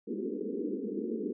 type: band-pass noise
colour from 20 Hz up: white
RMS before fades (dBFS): -35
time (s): 0.07-1.33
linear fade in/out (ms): 10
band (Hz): 200 to 460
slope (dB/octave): 96
effects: none